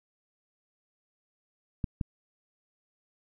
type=clicks; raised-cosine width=5 ms; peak=-17 dBFS; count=2; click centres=1.842 / 2.012 s; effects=none